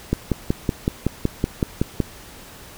click train, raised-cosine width 3 ms, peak -5 dBFS, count 11, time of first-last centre 0.13-2.003 s, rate 5.34 Hz, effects pink hiss -42 dBFS RMS until 2.77 s

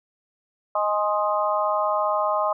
harmonic tone with a mistuned harmonic, 207.6 Hz, G#3, in tune, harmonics 3 / 4 / 5 / 6, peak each -24 / -27 / -25 / -27 dBFS, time 0.75-2.53 s, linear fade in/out 5 ms, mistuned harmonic 5, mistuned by +24 cents, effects none

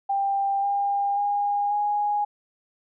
sine tone with pitch steps, 792 / 803.5 / 815.2 / 827.1 Hz, G5 / G5 / G#5 / G#5, +18 / +43 / -32 / -7 cents, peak -21 dBFS, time 0.09-2.25 s, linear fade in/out 10 ms, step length 540 ms, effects none

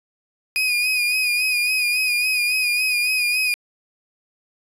35% pulse tone with vibrato, 2475 Hz, D#7, 10 cents flat, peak -16 dBFS, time 0.56-3.54 s, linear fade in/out 0 ms, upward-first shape sine, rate 3.6 Hz, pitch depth 44 cents each way, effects resampled to 32000 Hz

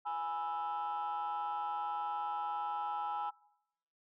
sine chord, E major, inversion first, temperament equal, 830.6 / 987.8 / 1318.5 Hz, G#5 / B5 / E6, 0 / 0 / 0 cents, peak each -35 / -40 / -40 dBFS, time 0.05-3.31 s, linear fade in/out 20 ms, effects noise-tail reverb RT60 0.9 s tail -25 dB re dry + tanh soft clip ceiling -30 dBFS

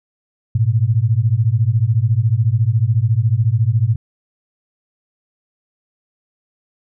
sine beating tone pair, 105.8 / 119.8 Hz, G#2 / A#2, +33 / +48 cents, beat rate 14 Hz, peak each -15 dBFS, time 0.55-3.96 s, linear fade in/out 5 ms, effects none

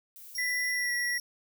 violet noise, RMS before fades -48 dBFS, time 0.16-0.71 s, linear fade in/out 0 ms
sawtooth tone, 5588 Hz, F8, in tune, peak -32 dBFS, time 0.35-1.2 s, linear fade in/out 2 ms
sine tone with pitch glide, 1985 to 1948.6 Hz, B6 to B6, +8 to -24 cents, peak -28 dBFS, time 0.38-1.18 s, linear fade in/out 5 ms, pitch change -32 cents, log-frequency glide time 0.74-0.93 s
effects none

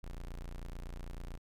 35% pulse tone, 29 Hz, A#0, 8 cents flat, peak -39 dBFS, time 0.03-1.38 s, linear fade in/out 10 ms, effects MP3 96 kbps

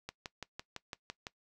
click train, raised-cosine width 0.2 ms, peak -23 dBFS, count 8, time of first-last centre 0.09-1.268 s, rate 5.94 Hz, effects noise-tail reverb RT60 0.1 s tail -20 dB re dry

